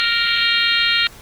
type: harmonic tone with a mistuned harmonic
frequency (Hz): 466.2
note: A#4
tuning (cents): 0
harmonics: 3 / 4 / 5 / 6 / 7 / 8 / 9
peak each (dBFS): -22 / -22 / -22 / -22 / -22 / -22 / -22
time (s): 0-1.07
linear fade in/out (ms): 0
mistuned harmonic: 7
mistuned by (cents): -26
effects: pink hiss -42 dBFS RMS until 1.21 s + Opus 24 kbps